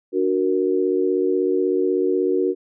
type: chord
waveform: sine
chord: D augmented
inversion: none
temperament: equal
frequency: 293.7 / 370 / 466.2 Hz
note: D4 / F#4 / A#4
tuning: 0 / 0 / 0 cents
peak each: -24 / -19 / -23 dBFS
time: 0.12-2.55 s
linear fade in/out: 50 ms
effects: none